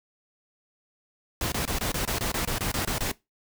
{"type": "noise bursts", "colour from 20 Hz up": "pink", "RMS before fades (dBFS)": -28, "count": 13, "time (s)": [1.41, 3.116], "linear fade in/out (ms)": 2, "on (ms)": 110, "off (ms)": 23, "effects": ["noise-tail reverb RT60 0.2 s tail -20 dB re dry"]}